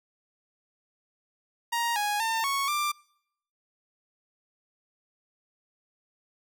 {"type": "tone with pitch steps", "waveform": "sawtooth", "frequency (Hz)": [938, 829, 902, 1107, 1184], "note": ["A#5", "G#5", "A5", "C#6", "D6"], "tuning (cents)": [11, -3, 43, -3, 14], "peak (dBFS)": -22, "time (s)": [1.72, 2.92], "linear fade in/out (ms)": 10, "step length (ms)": 240, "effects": ["noise-tail reverb RT60 0.7 s tail -25 dB re dry"]}